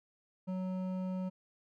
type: tone with hard clipping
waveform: sine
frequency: 185.7 Hz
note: F#3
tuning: 7 cents sharp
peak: -36 dBFS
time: 0.47-1.3 s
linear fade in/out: 20 ms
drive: 10 dB
effects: none